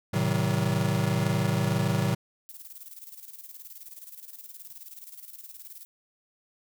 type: chord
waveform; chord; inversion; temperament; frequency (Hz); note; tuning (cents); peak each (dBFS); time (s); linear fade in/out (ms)
square; A diminished seventh; none; just; 110 / 132 / 158.4 / 190.08; A2 / C3 / Eb3 / Gb3; 0 / +16 / +31 / +47; -30; 0.13-2.15; 10
type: noise with tremolo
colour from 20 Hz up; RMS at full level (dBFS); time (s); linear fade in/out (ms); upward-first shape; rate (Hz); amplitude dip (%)
violet; -43; 2.49-5.85; 0; square; 19; 65
effects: none